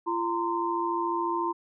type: tone cluster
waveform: sine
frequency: 342.9 / 922 / 1036 Hz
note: F4 / A#5 / C6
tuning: -32 / -19 / -17 cents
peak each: -30 dBFS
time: 0.06-1.53 s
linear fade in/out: 20 ms
effects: none